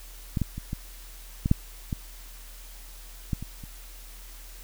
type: clicks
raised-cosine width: 5 ms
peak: -13 / -12 / -22 / -18 / -12 / -6 / -16 / -14 / -23 / -28 dBFS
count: 10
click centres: 0.372 / 0.417 / 0.58 / 0.731 / 1.459 / 1.514 / 1.928 / 3.332 / 3.426 / 3.638 s
effects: added 40 Hz sine -43 dBFS peak until 4.63 s + white hiss -49 dBFS RMS until 4.63 s